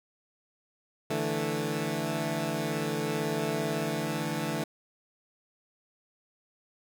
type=chord; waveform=15% pulse; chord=D suspended second; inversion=none; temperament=equal; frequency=146.83 / 164.81 / 220 Hz; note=D3 / E3 / A3; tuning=0 / 0 / 0 cents; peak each=-27 dBFS; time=1.1-4.64 s; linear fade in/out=5 ms; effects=none